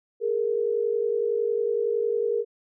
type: tone pair together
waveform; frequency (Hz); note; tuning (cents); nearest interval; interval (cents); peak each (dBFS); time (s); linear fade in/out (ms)
sine; 415.3 / 466.2; G#4 / A#4; 0 / 0; major second; 200; -26 / -24; 0.2-2.45; 50
effects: none